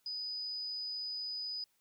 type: tone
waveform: sine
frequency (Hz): 4978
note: D#8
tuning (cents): 0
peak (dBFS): -37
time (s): 0.06-1.64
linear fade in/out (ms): 2
effects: white hiss -75 dBFS RMS until 1.8 s